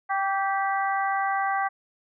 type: harmonic tone with a mistuned harmonic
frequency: 392 Hz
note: G4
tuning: in tune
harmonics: 2 / 3 / 4 / 5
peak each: -25 / -29 / -31 / -33 dBFS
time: 0.09-1.69 s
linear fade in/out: 20 ms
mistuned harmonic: 3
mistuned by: -27 cents
effects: none